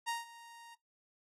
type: tone with ADSR envelope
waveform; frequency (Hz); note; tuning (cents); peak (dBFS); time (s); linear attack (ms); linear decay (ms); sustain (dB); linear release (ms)
sawtooth; 932.3; A#5; 0; -29; 0.06-0.75; 28; 160; -19; 13
effects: noise-tail reverb RT60 0.2 s tail -26 dB re dry + AAC 32 kbps